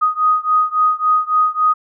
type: beating tone pair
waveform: sine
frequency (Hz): 1246 / 1249.6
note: D#6 / D#6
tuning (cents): +2 / +7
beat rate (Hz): 3.6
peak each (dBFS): -15 / -16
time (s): 0.01-1.74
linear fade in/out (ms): 20
effects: none